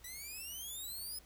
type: exponential sweep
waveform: 5% pulse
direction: up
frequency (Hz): 1938 to 5160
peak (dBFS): -35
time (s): 0.04-1.19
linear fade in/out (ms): 5
effects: added 60 Hz sine -61 dBFS peak until 1.25 s + pink hiss -63 dBFS RMS until 1.25 s